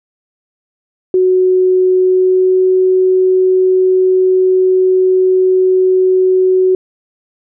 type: tone with pitch glide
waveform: sine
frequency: 370 to 372.4 Hz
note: F#4 to F#4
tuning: 0 to +11 cents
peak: -7 dBFS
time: 1.14-6.75 s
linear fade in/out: 2 ms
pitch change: +11 cents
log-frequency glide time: 1.98-2.61 s
effects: none